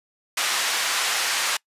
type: band-pass noise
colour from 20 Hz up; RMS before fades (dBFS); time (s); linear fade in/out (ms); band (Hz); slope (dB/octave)
pink; -24; 0.37-1.57; 5; 1200 to 9000; 12
effects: noise-tail reverb RT60 0.1 s tail -25 dB re dry + resampled to 32000 Hz